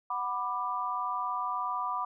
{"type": "chord", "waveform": "sine", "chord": "B minor", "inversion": "second", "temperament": "just", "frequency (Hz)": [740.8, 987.8, 1185.3], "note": ["F#5", "B5", "D6"], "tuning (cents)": [2, 0, 16], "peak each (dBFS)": [-38, -33, -33], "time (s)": [0.1, 2.05], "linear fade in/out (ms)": 5, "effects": []}